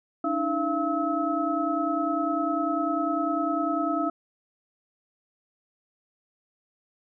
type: tone cluster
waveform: sine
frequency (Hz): 288.2 / 318.2 / 681 / 1292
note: D4 / D#4 / F5 / E6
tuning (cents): -33 / +39 / -44 / -35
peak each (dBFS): -29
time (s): 0.24-4.1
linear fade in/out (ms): 5
effects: none